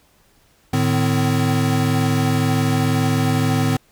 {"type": "tone cluster", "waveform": "square", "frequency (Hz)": [109.5, 151.5, 256.8], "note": ["A2", "D#3", "C4"], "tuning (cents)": [-8, -46, -32], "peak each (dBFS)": -21, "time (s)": [0.73, 3.77], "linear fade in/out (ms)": 5, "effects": ["pink hiss -57 dBFS RMS until 3.91 s"]}